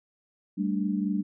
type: chord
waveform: sine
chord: G suspended second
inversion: none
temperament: equal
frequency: 196 / 220 / 293.7 Hz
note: G3 / A3 / D4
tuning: 0 / 0 / 0 cents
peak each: -27 / -31 / -31 dBFS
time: 0.57-1.23 s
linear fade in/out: 20 ms
effects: none